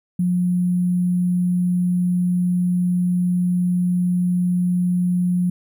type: tone with sample-and-hold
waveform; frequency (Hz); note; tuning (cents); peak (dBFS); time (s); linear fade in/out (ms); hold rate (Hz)
sine; 178.7; F3; +40; -16; 0.19-5.5; 5; 11025
effects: none